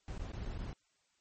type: noise with dropouts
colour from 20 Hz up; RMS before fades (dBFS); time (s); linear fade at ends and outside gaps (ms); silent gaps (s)
brown; -41; 0.08-0.73; 1; 0.18-0.194 / 0.319-0.333 / 0.453-0.457 / 0.578-0.588
effects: white hiss -75 dBFS RMS until 1.2 s + MP3 32 kbps